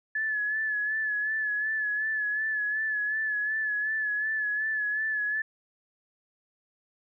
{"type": "tone with vibrato", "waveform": "sine", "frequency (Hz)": 1721, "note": "A6", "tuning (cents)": -39, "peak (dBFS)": -26, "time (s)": [0.15, 5.42], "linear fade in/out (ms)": 5, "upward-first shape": "sine", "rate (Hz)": 2.7, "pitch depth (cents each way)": 41, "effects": []}